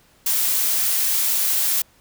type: noise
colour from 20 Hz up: blue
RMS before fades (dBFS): -20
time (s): 0.26-1.82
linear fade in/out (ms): 5
effects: pink hiss -56 dBFS RMS until 2 s